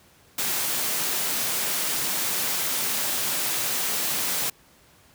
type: high-pass noise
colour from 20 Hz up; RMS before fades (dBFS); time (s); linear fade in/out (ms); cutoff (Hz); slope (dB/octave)
white; -26; 0.38-4.5; 5; 110; 96
effects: pink hiss -56 dBFS RMS until 5.14 s + high-pass 60 Hz 12 dB/octave